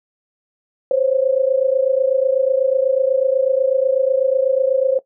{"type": "tone pair together", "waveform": "sine", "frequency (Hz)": [518.9, 547], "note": ["C5", "C#5"], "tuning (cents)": [-14, -23], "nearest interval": "minor second", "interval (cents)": 91, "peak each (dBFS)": -16, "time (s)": [0.91, 4.99], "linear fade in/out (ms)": 2, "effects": ["noise-tail reverb RT60 0.1 s tail -17 dB re dry"]}